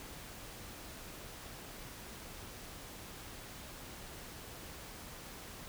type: silence
effects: pink hiss -49 dBFS RMS until 5.68 s